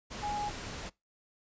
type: tone in noise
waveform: sine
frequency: 830.6 Hz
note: G#5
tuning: in tune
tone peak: -32 dBFS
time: 0.22-0.5 s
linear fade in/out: 20 ms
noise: pink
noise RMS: -41 dBFS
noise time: 0.1-0.9 s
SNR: +6 dB
effects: noise-tail reverb RT60 0.2 s tail -22 dB re dry + resampled to 16000 Hz